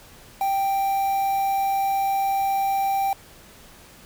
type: tone with quantisation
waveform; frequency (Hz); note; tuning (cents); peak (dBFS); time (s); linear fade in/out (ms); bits
triangle; 784; G5; 0; -18; 0.41-3.13; 2; 6
effects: pink hiss -48 dBFS RMS until 4.05 s